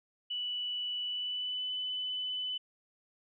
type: tone with pitch glide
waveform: sine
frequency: 2960 to 3005 Hz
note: F#7 to F#7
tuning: 0 to +26 cents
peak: -33 dBFS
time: 0.3-2.58 s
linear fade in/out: 10 ms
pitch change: +26 cents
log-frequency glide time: 1.04-1.71 s
effects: none

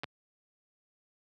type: clicks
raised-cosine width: 0.3 ms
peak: -20 dBFS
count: 2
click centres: 0.035 / 0.042 s
effects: high-pass 100 Hz 12 dB/octave

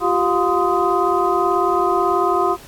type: tone cluster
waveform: sine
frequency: 349.2 / 387.5 / 710 / 1032 / 1251 Hz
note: F4 / G4 / F5 / C6 / D#6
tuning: 0 / -20 / +28 / -24 / +9 cents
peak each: -21 dBFS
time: 0-2.57 s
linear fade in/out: 50 ms
effects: pink hiss -42 dBFS RMS until 2.67 s + AAC 64 kbps

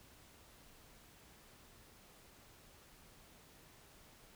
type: silence
effects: pink hiss -62 dBFS RMS until 4.35 s

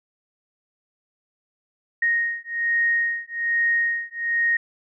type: beating tone pair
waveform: sine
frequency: 1864.7 / 1865.9 Hz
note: A#6 / A#6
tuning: 0 / +1 cents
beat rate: 1.2 Hz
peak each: -23 dBFS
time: 2.02-4.57 s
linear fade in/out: 5 ms
effects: none

